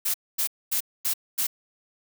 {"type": "noise bursts", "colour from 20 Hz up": "blue", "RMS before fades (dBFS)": -25, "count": 5, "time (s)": [0.05, 1.47], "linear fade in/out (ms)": 10, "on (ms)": 92, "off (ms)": 240, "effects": []}